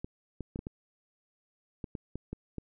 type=clicks; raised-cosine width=3 ms; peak=-24 dBFS; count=10; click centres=0.045 / 0.407 / 0.559 / 0.591 / 0.669 / 1.842 / 1.952 / 2.156 / 2.33 / 2.583 s; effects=none